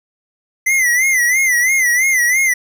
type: tone with vibrato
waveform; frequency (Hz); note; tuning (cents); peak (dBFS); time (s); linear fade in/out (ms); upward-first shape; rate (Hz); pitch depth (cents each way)
square; 2025; B6; +43; -12; 0.66-2.54; 10; sine; 3; 110
effects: none